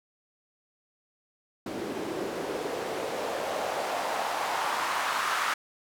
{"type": "noise with band-pass filter sweep", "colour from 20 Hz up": "white", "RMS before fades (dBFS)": -31, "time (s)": [1.66, 5.54], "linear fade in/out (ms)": 5, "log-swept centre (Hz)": [300, 1300], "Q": 2.1, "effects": []}